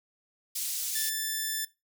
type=band-pass noise; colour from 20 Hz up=white; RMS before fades=-33 dBFS; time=0.55-1.1 s; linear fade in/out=10 ms; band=4600 to 15000 Hz; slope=12 dB/octave
type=tone; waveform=5% pulse; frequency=1760 Hz; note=A6; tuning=in tune; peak=-19 dBFS; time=0.95-1.65 s; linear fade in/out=5 ms
effects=noise-tail reverb RT60 0.2 s tail -17 dB re dry